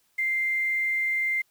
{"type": "tone with quantisation", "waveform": "sine", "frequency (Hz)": 2093, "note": "C7", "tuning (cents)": 0, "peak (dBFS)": -23, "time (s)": [0.18, 1.42], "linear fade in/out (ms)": 10, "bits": 8, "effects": ["white hiss -68 dBFS RMS until 1.5 s"]}